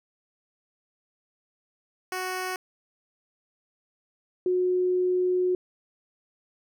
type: tone pair in turn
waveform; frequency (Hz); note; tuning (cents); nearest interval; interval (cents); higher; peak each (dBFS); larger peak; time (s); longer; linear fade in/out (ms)
10% pulse / sine; 370 / 364.1; F#4 / F#4; 0 / -28; unison; 28; first; -21; neither; 2.12-2.56 / 4.46-5.55; second; 2
effects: none